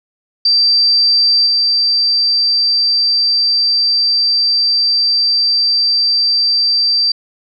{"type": "tone with level steps", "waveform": "sine", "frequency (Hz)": 4685, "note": "D8", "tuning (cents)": -5, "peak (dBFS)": [-8, -10], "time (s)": [0.45, 7.12], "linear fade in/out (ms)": 5, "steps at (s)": 1.46, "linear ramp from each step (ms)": 10, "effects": []}